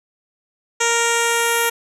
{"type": "tone with low-pass filter sweep", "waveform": "10% pulse", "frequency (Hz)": 466.2, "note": "A#4", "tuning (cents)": 0, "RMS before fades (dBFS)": -18, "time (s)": [0.8, 1.7], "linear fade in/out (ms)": 10, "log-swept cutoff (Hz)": [7100, 12000], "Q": 2.8, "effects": []}